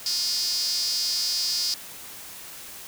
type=tone with high-pass filter; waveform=sawtooth; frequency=357.3 Hz; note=F4; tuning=40 cents sharp; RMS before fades=-26 dBFS; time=0.06-1.74 s; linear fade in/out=2 ms; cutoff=4900 Hz; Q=9.4; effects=white hiss -41 dBFS RMS until 2.87 s